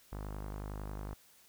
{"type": "tone with low-pass filter", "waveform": "sawtooth", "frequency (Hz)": 51, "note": "G#1", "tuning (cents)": -31, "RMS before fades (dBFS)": -42, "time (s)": [0.12, 1.14], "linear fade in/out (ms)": 5, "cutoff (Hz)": 1200, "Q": 1.5, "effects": ["white hiss -63 dBFS RMS until 1.48 s"]}